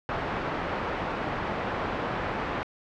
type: low-pass noise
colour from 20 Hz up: white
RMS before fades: -31 dBFS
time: 0.09-2.63 s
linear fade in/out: 0 ms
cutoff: 1200 Hz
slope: 12 dB/octave
effects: low-pass 4000 Hz 12 dB/octave